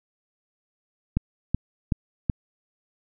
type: click train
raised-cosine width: 5 ms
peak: -9 dBFS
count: 4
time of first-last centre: 1.17-2.298 s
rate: 2.66 Hz
effects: none